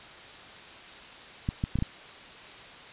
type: clicks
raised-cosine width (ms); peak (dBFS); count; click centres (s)
5; -15; 5; 1.489 / 1.639 / 1.756 / 1.788 / 1.824
effects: white hiss -46 dBFS RMS until 2.92 s + resampled to 8000 Hz